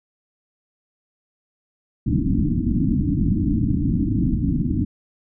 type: low-pass noise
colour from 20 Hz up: white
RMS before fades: -20 dBFS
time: 2.06-4.85 s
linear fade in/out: 10 ms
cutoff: 310 Hz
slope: 96 dB/octave
effects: none